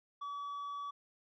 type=tone with tanh clipping; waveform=sine; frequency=1142 Hz; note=D6; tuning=49 cents flat; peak=-40 dBFS; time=0.21-0.91 s; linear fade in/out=10 ms; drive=4 dB; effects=none